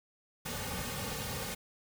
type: noise with comb filter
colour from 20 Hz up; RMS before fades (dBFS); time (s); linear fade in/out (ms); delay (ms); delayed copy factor
pink; -38; 0.45-1.55; 10; 3; -0.95
effects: none